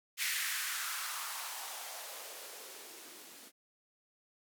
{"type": "noise with band-pass filter sweep", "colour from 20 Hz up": "violet", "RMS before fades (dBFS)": -41, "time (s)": [0.17, 3.52], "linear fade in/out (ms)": 50, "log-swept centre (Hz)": [2100, 240], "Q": 2.6, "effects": []}